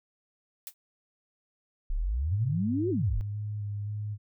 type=noise with exponential decay; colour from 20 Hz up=blue; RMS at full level=-34 dBFS; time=0.67-0.74 s; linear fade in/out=1 ms; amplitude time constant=15 ms
type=exponential two-way sweep; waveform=sine; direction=up then down; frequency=31.09 to 392 to 31.09 Hz; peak=-26 dBFS; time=1.9-3.21 s; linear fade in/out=0 ms; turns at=2.9 s
type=tone with vibrato; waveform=sine; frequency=103.83 Hz; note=G#2; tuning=in tune; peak=-31 dBFS; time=2.29-4.18 s; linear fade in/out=50 ms; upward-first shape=square; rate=1.9 Hz; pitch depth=19 cents each way
effects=none